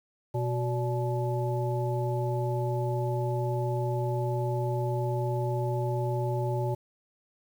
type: harmonic tone with a mistuned harmonic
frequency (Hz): 123.1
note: B2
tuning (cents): -5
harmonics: 1 / 3 / 5 / 7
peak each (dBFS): -28 / -33 / -35 / -36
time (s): 0.34-6.75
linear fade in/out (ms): 10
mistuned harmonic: 5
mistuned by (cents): -100
effects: 9-bit